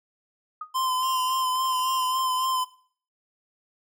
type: tone with exponential decay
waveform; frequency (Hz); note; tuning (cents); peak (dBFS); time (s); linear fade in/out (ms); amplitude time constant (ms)
sine; 1244.5; D#6; 0; -28; 0.61-0.71; 5; 21
type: tone with vibrato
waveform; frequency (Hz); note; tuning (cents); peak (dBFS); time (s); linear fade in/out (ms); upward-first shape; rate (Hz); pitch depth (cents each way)
square; 1031; C6; -26; -24; 0.74-2.65; 20; sine; 3.6; 26
type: tone with tremolo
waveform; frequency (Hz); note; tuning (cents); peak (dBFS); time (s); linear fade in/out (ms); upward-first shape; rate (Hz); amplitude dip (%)
sawtooth; 2827; F7; +20; -34; 1.02-2.46; 10; sine; 1.4; 95
type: clicks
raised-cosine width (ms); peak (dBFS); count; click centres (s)
0.3; -34; 8; 1.028 / 1.298 / 1.556 / 1.654 / 1.729 / 1.793 / 2.026 / 2.189
effects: noise-tail reverb RT60 0.5 s tail -19 dB re dry